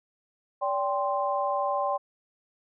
sine tone cluster, 575 / 788 / 1045 Hz, D5 / G5 / C6, -37 / +9 / -2 cents, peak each -29 dBFS, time 0.61-1.98 s, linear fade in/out 20 ms, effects none

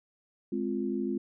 sine chord, F minor, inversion first, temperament just, 209.5 / 261.9 / 349.2 Hz, Ab3 / C4 / F4, +15 / +2 / 0 cents, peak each -33 dBFS, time 0.52-1.18 s, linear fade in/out 5 ms, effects none

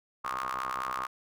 sawtooth ring-modulated tone, 64.7 Hz, C2, 19 cents flat, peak -25 dBFS, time 0.24-1.07 s, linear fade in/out 10 ms, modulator 1160 Hz, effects none

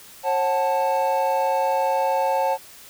triangle chord, F# minor, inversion second, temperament equal with one note detuned, 541.7 / 740 / 880 Hz, C#5 / F#5 / A5, -40 / 0 / 0 cents, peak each -21 / -24 / -20 dBFS, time 0.23-2.58 s, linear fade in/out 50 ms, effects white hiss -45 dBFS RMS until 2.89 s

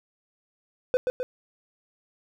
triangle tone with echo, 504 Hz, B4, 35 cents sharp, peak -16 dBFS, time 0.94-0.97 s, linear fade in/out 0 ms, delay 130 ms, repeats 2, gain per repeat -4 dB, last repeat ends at 1.23 s, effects none

